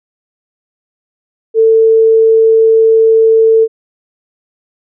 sine tone, 446.8 Hz, A4, 27 cents sharp, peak -4 dBFS, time 1.54-3.68 s, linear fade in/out 50 ms, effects none

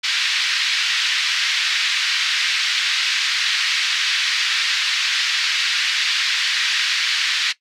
white band-pass noise, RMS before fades -20 dBFS, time 0.03-7.53 s, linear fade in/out 20 ms, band 1600 to 4500 Hz, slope 24 dB/octave, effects noise-tail reverb RT60 0.1 s tail -17 dB re dry

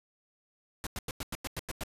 pink noise bursts, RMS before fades -36 dBFS, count 9, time 0.84-1.835 s, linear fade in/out 0 ms, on 27 ms, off 94 ms, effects resampled to 32000 Hz

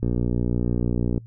click train, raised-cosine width 3 ms, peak -11 dBFS, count 70, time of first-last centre 0.03-1.178 s, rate 60.1 Hz, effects noise-tail reverb RT60 0.1 s tail -25 dB re dry + added 114 Hz sine -40 dBFS peak until 1.26 s

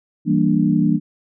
sine chord, E half-diminished seventh, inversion none, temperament equal, 164.81 / 196 / 233.1 / 293.7 Hz, E3 / G3 / Bb3 / D4, 0 / 0 / 0 / 0 cents, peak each -19 dBFS, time 0.25-1 s, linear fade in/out 50 ms, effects none

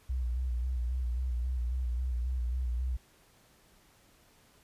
sine tone with vibrato, 61.74 Hz, B1, in tune, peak -29 dBFS, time 0.09-2.97 s, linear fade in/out 10 ms, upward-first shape square, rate 3.7 Hz, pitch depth 53 cents each way, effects pink hiss -63 dBFS RMS until 4.63 s + resampled to 32000 Hz

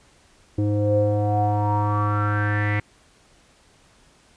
square tone with low-pass filter sweep, 104 Hz, G#2, 3 cents sharp, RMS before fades -21 dBFS, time 0.58-2.8 s, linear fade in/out 5 ms, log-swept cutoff 390 to 2100 Hz, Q 7.9, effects pink hiss -56 dBFS RMS until 4.36 s + resampled to 22050 Hz

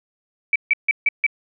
sine tone bursts, 2303 Hz, D7, 34 cents flat, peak -13 dBFS, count 5, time 0.53-1.265 s, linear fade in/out 2 ms, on 27 ms, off 150 ms, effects none

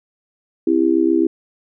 sine tone with amplitude modulation, 329.6 Hz, E4, in tune, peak -8 dBFS, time 0.67-1.27 s, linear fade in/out 5 ms, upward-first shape sine, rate 67.6 Hz, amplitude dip 100%, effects none

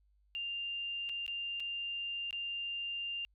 sine tone with dropouts, 2794 Hz, F7, in tune, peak -36 dBFS, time 0.35-3.25 s, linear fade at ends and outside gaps 0 ms, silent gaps 1.091-1.095 / 1.264-1.279 / 1.599-1.603 / 2.308-2.328 s, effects added 50 Hz sine -67 dBFS peak until 3.34 s

